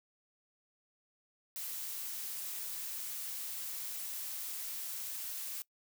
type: noise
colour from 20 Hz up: blue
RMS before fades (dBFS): -41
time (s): 1.56-5.62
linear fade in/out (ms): 0
effects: noise-tail reverb RT60 0.1 s tail -22 dB re dry